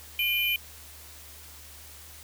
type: tone cluster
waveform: sine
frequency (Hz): 2413 / 3037 / 11820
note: D7 / F#7 / F#9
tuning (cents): +46 / +44 / -3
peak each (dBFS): -26 / -28 / -33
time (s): 0.19-0.56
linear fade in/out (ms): 2
effects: added 75 Hz sine -51 dBFS peak until 2.23 s + white hiss -48 dBFS RMS until 2.23 s